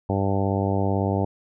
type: harmonic tone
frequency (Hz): 98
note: G2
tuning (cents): 0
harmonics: 1 / 2 / 3 / 4 / 5 / 6 / 7 / 8 / 9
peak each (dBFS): -24 / -27 / -29 / -30 / -31 / -32 / -32 / -33 / -34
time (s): 0.09-1.25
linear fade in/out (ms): 5
effects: none